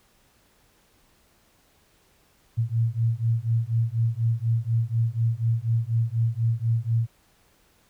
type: beating tone pair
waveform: sine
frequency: 112.8 / 116.9 Hz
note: A2 / A#2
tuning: +44 / +5 cents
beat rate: 4.1 Hz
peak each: -24 dBFS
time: 2.57-7.07 s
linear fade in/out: 20 ms
effects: pink hiss -62 dBFS RMS until 7.89 s

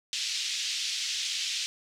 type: band-pass noise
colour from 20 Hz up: pink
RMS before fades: -32 dBFS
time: 0.13-1.66 s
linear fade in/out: 0 ms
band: 2800 to 6400 Hz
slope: 24 dB/octave
effects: none

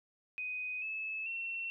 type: tone with pitch steps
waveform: sine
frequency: 2500 / 2603 / 2711 Hz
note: D#7 / E7 / E7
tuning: +8 / -22 / +48 cents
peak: -36 dBFS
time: 0.38-1.7 s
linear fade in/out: 0 ms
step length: 440 ms
effects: none

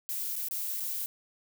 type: noise with dropouts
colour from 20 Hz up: violet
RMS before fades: -34 dBFS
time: 0.09-1.06 s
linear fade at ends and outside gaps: 0 ms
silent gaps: 0.356-0.363 / 0.485-0.511 / 0.799-0.804 s
effects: none

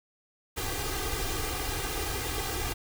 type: noise with comb filter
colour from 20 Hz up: pink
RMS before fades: -32 dBFS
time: 0.56-2.74 s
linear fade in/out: 20 ms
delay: 2.5 ms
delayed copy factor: +0.95
effects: none

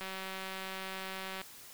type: click train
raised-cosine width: 0.3 ms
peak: -25 dBFS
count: 268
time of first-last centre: 0.01-1.415 s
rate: 190 Hz
effects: white hiss -52 dBFS RMS until 1.73 s

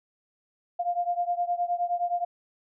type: beating tone pair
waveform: sine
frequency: 698.5 / 708.1 Hz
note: F5 / F5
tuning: 0 / +24 cents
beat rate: 9.6 Hz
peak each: -27 / -29 dBFS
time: 0.79-2.25 s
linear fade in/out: 10 ms
effects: none

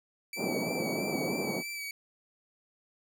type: tone with vibrato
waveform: sawtooth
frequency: 2301 Hz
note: D7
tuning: 36 cents flat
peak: -33 dBFS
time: 0.33-1.91 s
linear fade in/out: 2 ms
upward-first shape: sine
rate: 3.1 Hz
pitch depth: 29 cents each way
type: band-pass noise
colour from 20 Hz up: pink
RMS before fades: -33 dBFS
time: 0.36-1.63 s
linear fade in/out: 50 ms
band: 180 to 720 Hz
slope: 24 dB/octave
effects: none

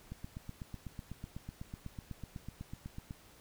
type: click train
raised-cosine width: 5 ms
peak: -30 dBFS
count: 25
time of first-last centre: 0.12-3.109 s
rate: 8.03 Hz
effects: pink hiss -60 dBFS RMS until 3.4 s

